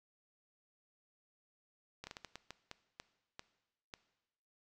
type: slowing click train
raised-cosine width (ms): 0.2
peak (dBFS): -28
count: 11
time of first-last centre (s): 2.04-3.939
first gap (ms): 30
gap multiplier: 1.38
effects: noise-tail reverb RT60 1.0 s tail -17 dB re dry

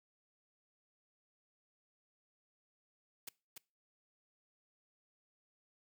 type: noise with echo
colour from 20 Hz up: white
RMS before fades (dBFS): -45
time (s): 3.27-3.29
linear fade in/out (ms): 5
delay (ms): 290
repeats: 1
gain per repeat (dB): -4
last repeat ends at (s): 3.58
effects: noise-tail reverb RT60 0.3 s tail -23 dB re dry

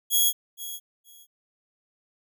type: tone with echo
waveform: 5% pulse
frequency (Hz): 3322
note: G#7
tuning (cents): 0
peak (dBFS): -10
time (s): 0.1-0.33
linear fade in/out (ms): 50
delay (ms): 470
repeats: 2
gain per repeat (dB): -15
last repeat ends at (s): 1.27
effects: none

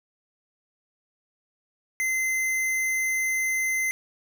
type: tone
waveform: square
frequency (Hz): 2065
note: C7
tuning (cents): -23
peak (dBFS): -24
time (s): 2-3.91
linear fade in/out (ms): 0
effects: 11-bit

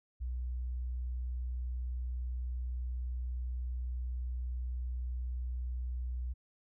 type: tone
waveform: sine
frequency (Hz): 61.74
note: B1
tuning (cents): 0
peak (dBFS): -34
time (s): 0.2-6.34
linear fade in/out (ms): 20
effects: none

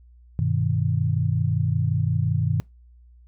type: chord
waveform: sine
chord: G augmented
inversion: none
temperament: equal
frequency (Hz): 98 / 123.47 / 155.56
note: G2 / B2 / D#3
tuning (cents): 0 / 0 / 0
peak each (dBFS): -24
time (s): 0.39-2.6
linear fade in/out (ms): 0
effects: noise-tail reverb RT60 0.2 s tail -24 dB re dry + added 60 Hz sine -48 dBFS peak until 3.27 s

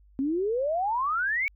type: exponential sweep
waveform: sine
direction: up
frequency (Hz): 260.4 to 2300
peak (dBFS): -24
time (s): 0.19-1.48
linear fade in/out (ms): 0
effects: added 50 Hz sine -54 dBFS peak until 1.55 s

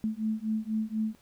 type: beating tone pair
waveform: sine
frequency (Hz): 216.2 / 220.3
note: A3 / A3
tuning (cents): -30 / +2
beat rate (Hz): 4.1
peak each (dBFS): -31 / -31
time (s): 0.04-1.15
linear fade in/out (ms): 0
effects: pink hiss -63 dBFS RMS until 1.21 s

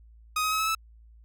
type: tone with pitch steps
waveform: sawtooth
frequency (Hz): 1251 / 1265.5 / 1280.2 / 1295.1 / 1310.2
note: D#6 / D#6 / D#6 / E6 / E6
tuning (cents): +9 / +29 / +49 / -31 / -11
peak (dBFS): -21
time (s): 0.36-0.75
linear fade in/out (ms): 5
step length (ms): 78
effects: added 56 Hz sine -50 dBFS peak until 1.24 s

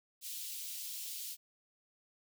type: high-pass noise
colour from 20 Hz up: white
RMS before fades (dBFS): -43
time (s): 0.21-1.37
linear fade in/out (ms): 50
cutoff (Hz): 2900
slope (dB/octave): 24
effects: none

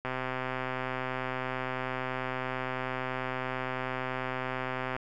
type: click train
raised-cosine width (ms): 0.5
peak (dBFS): -18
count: 635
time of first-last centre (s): 0.05-4.965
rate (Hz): 129
effects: none

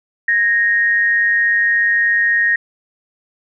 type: tone pair together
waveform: sine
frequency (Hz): 1661.3 / 1864.7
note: G#6 / A#6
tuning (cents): 0 / 0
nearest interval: major second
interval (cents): 200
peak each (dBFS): -21 / -12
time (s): 0.28-2.56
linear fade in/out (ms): 5
effects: none

